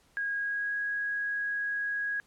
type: tone with pitch glide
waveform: sine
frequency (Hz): 1638 to 1654.2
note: G#6 to G#6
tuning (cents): -24 to -7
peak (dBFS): -29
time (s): 0.17-2.2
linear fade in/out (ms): 0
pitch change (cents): +17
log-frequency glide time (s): 0.34-0.74
effects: pink hiss -65 dBFS RMS until 2.26 s + low-pass 11000 Hz 12 dB/octave